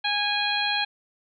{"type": "harmonic tone", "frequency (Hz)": 824, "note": "G#5", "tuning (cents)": -14, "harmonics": [1, 2, 3, 4, 5], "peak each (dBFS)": [-29, -29, -29, -29, -29], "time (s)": [0.04, 0.85], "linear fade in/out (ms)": 10, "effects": []}